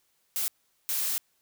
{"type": "noise bursts at uneven times", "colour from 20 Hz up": "blue", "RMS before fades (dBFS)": -29, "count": 2, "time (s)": [[0.36, 0.48], [0.89, 1.18]], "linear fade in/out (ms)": 0, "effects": ["white hiss -71 dBFS RMS until 1.41 s"]}